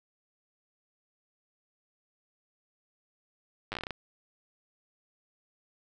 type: slowing click train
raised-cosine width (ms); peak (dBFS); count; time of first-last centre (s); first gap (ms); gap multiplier
0.3; -19; 10; 3.72-3.907; 9; 1.2
effects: none